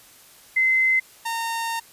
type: tone pair in turn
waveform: sine / sawtooth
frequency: 2059 / 917.2 Hz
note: C7 / A#5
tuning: -28 / -28 cents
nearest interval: octave + major second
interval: 1400 cents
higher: first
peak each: -16 / -21 dBFS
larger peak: first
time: 0.56-1 / 1.25-1.8 s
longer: second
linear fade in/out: 10 ms
effects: white hiss -50 dBFS RMS until 1.92 s + resampled to 32000 Hz